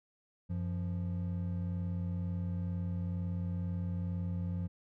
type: tone pair together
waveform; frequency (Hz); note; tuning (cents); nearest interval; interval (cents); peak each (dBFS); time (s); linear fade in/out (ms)
triangle; 92.5 / 174.62; F#2 / F3; 0 / 0; major seventh; 1100; -33 / -35; 0.49-4.68; 20
effects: none